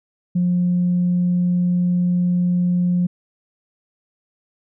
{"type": "tone", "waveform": "sine", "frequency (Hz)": 177.7, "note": "F3", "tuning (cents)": 30, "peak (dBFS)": -14, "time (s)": [0.35, 3.07], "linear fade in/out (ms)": 10, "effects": ["tanh soft clip ceiling -11 dBFS"]}